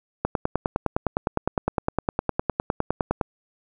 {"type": "click train", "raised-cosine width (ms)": 1, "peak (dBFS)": -7, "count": 30, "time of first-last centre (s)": [0.25, 3.212], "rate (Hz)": 9.79, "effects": []}